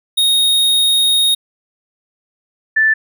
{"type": "tone pair in turn", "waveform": ["square", "sine"], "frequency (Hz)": [3729, 1759.9], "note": ["A#7", "A6"], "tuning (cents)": [0, 0], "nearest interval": "octave + minor second", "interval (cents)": 1300, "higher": "first", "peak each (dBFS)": [-11, -9], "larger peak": "second", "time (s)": [[0.17, 1.35], [2.76, 2.94]], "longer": "first", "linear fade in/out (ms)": 10, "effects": []}